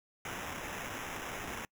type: noise with sample-and-hold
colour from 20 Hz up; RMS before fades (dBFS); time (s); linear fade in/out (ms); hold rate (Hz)
blue; -41; 0.25-1.65; 2; 4410
effects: noise-tail reverb RT60 0.1 s tail -26 dB re dry